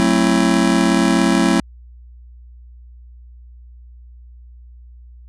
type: chord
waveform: square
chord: F# half-diminished seventh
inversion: none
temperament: just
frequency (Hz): 185 / 222 / 266.4 / 333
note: F#3 / A3 / C4 / E4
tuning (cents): 0 / +16 / +31 / +18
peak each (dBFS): -19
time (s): 0-1.6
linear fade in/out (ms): 0
effects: added 60 Hz sine -38 dBFS peak until 5.28 s + resampled to 24000 Hz